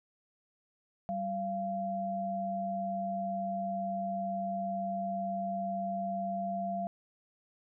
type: tone pair together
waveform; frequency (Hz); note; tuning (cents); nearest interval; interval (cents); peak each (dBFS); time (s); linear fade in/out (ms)
sine; 193.6 / 688.5; G3 / F5; -21 / -25; octave + minor seventh; 2196; -37 / -33; 1.09-6.87; 0
effects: none